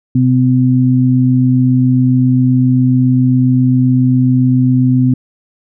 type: tone pair together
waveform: sine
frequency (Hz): 127.4 / 254.8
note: C3 / C4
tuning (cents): -46 / -46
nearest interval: octave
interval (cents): 1200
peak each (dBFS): -10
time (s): 0.15-5.14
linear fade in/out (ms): 5
effects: none